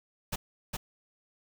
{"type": "noise with echo", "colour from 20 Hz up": "pink", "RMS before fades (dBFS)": -33, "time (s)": [0.32, 0.36], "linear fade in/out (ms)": 10, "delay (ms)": 410, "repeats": 1, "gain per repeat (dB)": -2, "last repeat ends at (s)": 0.77, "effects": []}